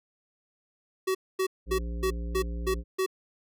square tone bursts, 377.6 Hz, F#4, 35 cents sharp, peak -25 dBFS, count 7, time 1.07-3.063 s, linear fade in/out 10 ms, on 79 ms, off 240 ms
harmonic tone, 58 Hz, A#1, 8 cents flat, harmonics 1 / 3 / 5 / 7 / 9, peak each -31 / -41 / -45 / -48 / -50 dBFS, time 1.66-2.84 s, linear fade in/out 50 ms
effects none

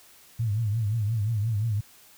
sine tone with vibrato, 108.8 Hz, A2, 19 cents flat, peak -23 dBFS, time 0.39-1.81 s, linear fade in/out 10 ms, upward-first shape triangle, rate 5.7 Hz, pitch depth 160 cents each way, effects white hiss -54 dBFS RMS until 2.17 s

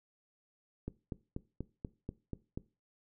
click train, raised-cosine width 3 ms, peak -25 dBFS, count 8, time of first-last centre 0.88-2.575 s, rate 4.13 Hz, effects noise-tail reverb RT60 0.3 s tail -19 dB re dry

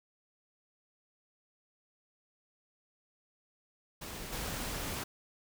pink noise with level steps, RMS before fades -43 / -38 dBFS, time 4.01-5.04 s, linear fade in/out 10 ms, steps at 4.32 s, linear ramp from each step 10 ms, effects none

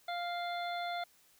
harmonic tone, 698.5 Hz, F5, in tune, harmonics 1 / 2 / 3 / 5 / 6, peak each -36 / -44 / -45 / -46 / -51 dBFS, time 0.08-1.04 s, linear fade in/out 5 ms, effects white hiss -66 dBFS RMS until 1.39 s

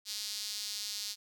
sawtooth tone with high-pass filter, 207.7 Hz, G#3, in tune, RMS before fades -39 dBFS, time 0.05-1.16 s, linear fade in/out 50 ms, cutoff 4500 Hz, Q 2.8, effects none

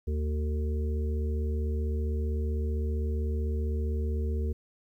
harmonic tone, 75.6 Hz, D#2, 49 cents flat, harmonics 1 / 3 / 5 / 6, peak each -27 / -39 / -40 / -41 dBFS, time 0.07-4.53 s, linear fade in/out 10 ms, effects 11-bit

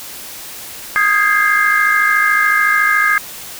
sine chord, Ab major seventh, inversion second, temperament equal with one note detuned, 1244.5 / 1607.4 / 1661.2 / 2093 Hz, Eb6 / G6 / Ab6 / C7, 0 / +43 / 0 / 0 cents, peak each -16 dBFS, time 0.96-3.18 s, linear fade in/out 0 ms, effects white hiss -31 dBFS RMS until 3.59 s

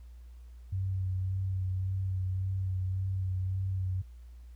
sine tone with vibrato, 94.3 Hz, F#2, 33 cents sharp, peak -29 dBFS, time 0.72-4.02 s, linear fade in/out 10 ms, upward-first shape sine, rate 1.8 Hz, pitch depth 23 cents each way, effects added 60 Hz sine -46 dBFS peak until 4.55 s + pink hiss -70 dBFS RMS until 4.55 s

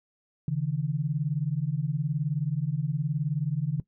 sine beating tone pair, 138.59 / 157.59 Hz, C#3 / D#3, 0 / +22 cents, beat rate 19 Hz, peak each -28 dBFS, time 0.48-3.8 s, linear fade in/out 2 ms, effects noise-tail reverb RT60 0.1 s tail -18 dB re dry

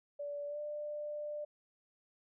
sine tone with pitch glide, 578 to 594.6 Hz, D5 to D5, -28 to +21 cents, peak -38 dBFS, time 0.19-1.45 s, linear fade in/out 10 ms, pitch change +49 cents, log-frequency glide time 0.47-0.59 s, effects none

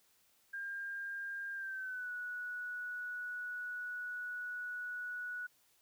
sine tone with pitch glide, 1603 to 1470 Hz, G6 to F#6, +38 to -12 cents, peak -39 dBFS, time 0.53-5.47 s, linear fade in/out 10 ms, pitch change -150 cents, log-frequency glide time 1.53-2.11 s, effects white hiss -71 dBFS RMS until 5.81 s

